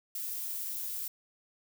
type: noise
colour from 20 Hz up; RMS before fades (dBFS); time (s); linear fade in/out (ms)
violet; -37; 0.15-1.08; 2
effects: none